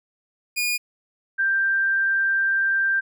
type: tone pair in turn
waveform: sawtooth / sine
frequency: 2443 / 1577.7 Hz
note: D#7 / G6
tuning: -32 / +11 cents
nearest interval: minor sixth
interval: 757 cents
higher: first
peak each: -18 dBFS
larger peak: neither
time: 0.56-0.78 / 1.38-3.01 s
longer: second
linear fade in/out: 20 ms
effects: none